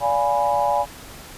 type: chord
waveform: sine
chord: D diminished seventh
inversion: none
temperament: equal with one note detuned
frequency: 579.6 / 698.5 / 830.6 / 987.8 Hz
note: D5 / F5 / Ab5 / Cb6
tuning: -23 / 0 / 0 / 0 cents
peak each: -23 / -25 / -20 / -25 dBFS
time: 0-0.86 s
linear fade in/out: 50 ms
effects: pink hiss -40 dBFS RMS until 1.37 s + resampled to 32000 Hz